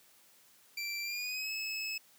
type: tone with pitch glide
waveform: 25% pulse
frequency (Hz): 2349 to 2591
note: D7 to E7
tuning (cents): 0 to -30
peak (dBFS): -32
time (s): 0.77-1.98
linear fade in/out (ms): 5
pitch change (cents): +170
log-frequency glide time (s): 1.02-1.51
effects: white hiss -63 dBFS RMS until 2.18 s + high-pass 100 Hz 12 dB/octave